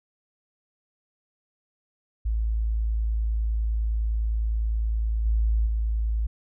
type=tone with level steps; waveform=sine; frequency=54.9 Hz; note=A1; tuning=3 cents flat; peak=-22 / -19 / -22 dBFS; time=2.25-6.27 s; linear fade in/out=10 ms; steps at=5.25 / 5.66 s; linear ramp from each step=10 ms; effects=none